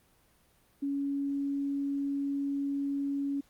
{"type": "tone", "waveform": "sine", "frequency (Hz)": 280, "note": "C#4", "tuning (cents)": 18, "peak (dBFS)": -29, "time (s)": [0.82, 3.41], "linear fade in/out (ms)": 10, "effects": ["pink hiss -66 dBFS RMS until 3.49 s", "Opus 32 kbps"]}